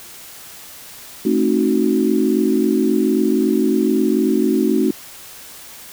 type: chord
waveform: sine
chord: A diminished seventh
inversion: none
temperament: equal with one note detuned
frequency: 220 / 267.3 / 311.1 / 370 Hz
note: A3 / C4 / Eb4 / Gb4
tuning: 0 / +37 / 0 / 0 cents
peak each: -19 dBFS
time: 1.25-4.91 s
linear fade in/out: 5 ms
effects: white hiss -38 dBFS RMS until 5.92 s